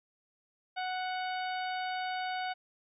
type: harmonic tone with a mistuned harmonic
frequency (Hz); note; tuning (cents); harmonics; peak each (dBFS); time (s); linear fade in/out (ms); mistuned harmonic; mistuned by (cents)
740; F#5; 0; 1 / 2 / 3 / 4 / 5 / 6; -34 / -40 / -44 / -46 / -48 / -50; 0.76-2.54; 20; 6; +17
effects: none